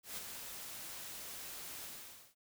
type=noise with ADSR envelope; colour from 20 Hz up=white; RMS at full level=-42 dBFS; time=0.03-2.35 s; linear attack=140 ms; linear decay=26 ms; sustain=-5 dB; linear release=500 ms; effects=none